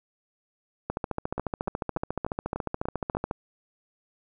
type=two click trains; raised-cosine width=1 ms; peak=-14 / -17 dBFS; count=35 / 7; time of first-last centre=0.9-3.311 / 1.38-3.15 s; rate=14.1 / 3.39 Hz; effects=none